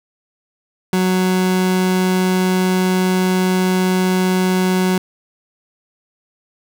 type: tone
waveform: 30% pulse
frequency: 184.9 Hz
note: F#3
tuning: 1 cent flat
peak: -11 dBFS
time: 0.93-4.98 s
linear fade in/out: 2 ms
effects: none